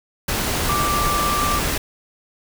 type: tone in noise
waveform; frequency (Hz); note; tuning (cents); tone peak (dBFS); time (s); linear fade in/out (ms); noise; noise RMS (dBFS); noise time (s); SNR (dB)
sine; 1174.7; D6; 0; -20; 0.69-1.59; 5; pink; -22; 0.28-1.78; -1
effects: none